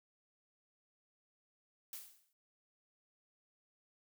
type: noise with exponential decay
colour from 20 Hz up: blue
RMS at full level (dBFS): -44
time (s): 1.93-2.33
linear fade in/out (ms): 1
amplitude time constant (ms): 86
effects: none